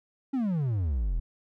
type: exponential sweep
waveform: triangle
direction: down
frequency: 281 to 37.4 Hz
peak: -23 dBFS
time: 0.33-1.2 s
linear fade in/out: 10 ms
effects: none